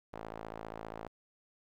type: tone with band-pass filter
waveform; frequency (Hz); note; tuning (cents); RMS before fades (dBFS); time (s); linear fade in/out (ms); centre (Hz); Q
sawtooth; 55; A1; 0; -45; 0.13-1.08; 5; 740; 1.1
effects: 11-bit